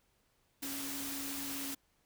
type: tone in noise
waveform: sine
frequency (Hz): 277.2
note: C#4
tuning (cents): 0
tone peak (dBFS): -43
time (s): 0.62-1.75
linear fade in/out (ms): 10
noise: white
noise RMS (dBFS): -41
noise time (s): 0.62-1.75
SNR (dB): -5
effects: pink hiss -74 dBFS RMS until 2.05 s